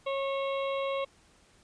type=harmonic tone; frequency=547 Hz; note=C#5; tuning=23 cents flat; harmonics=1 / 2 / 4 / 5 / 6 / 7; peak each=-30 / -36 / -42 / -44 / -46 / -47 dBFS; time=0.06-1.05 s; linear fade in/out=10 ms; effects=pink hiss -62 dBFS RMS until 1.63 s + resampled to 22050 Hz